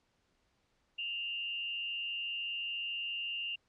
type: tone with frequency modulation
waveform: sine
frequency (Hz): 2794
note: F7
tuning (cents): 0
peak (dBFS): -35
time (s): 0.98-3.56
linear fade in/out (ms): 10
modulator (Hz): 173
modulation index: 0.44
effects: pink hiss -75 dBFS RMS until 3.68 s + low-pass 6000 Hz 12 dB/octave